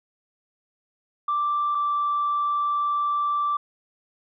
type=tone pair in turn; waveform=sine; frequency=1174.7 / 1169.4 Hz; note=D6 / D6; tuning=0 / -8 cents; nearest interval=unison; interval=8 cents; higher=first; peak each=-20 dBFS; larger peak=neither; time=1.28-1.75 / 1.75-3.57 s; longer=second; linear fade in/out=5 ms; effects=tanh soft clip ceiling -17 dBFS